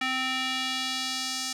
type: tone with band-pass filter sweep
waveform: square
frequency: 260 Hz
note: C4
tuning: 11 cents flat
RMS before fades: -30 dBFS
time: 0.01-1.53 s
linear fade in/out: 5 ms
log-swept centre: 2300 to 5800 Hz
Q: 1.5
effects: none